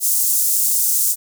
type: high-pass noise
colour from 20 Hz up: pink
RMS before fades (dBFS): -17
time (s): 0-1.16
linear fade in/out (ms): 50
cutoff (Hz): 7300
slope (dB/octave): 24
effects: none